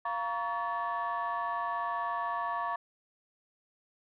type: tone cluster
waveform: sine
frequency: 695 / 942 / 1126 / 1742 Hz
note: F5 / A#5 / C#6 / A6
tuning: -9 / +18 / +27 / -18 cents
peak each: -36 / -35 / -33 / -40 dBFS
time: 0.05-2.76 s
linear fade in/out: 5 ms
effects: tanh soft clip ceiling -24 dBFS